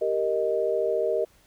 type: chord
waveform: sine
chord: Eb major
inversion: first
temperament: equal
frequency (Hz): 392 / 466.2 / 622.3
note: G4 / Bb4 / Eb5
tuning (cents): 0 / 0 / 0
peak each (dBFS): -28 / -26 / -26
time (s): 0.01-1.25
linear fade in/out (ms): 10
effects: pink hiss -60 dBFS RMS until 1.46 s